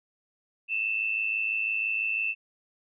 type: tone pair together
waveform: sine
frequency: 2573 / 2679 Hz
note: E7 / E7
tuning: -43 / +27 cents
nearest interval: minor second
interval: 70 cents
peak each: -31 / -27 dBFS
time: 0.68-2.35 s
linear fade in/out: 50 ms
effects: none